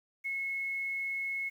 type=tone with quantisation; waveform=sine; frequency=2182 Hz; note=C#7; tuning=28 cents flat; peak=-32 dBFS; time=0.24-1.5 s; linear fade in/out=20 ms; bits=10; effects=none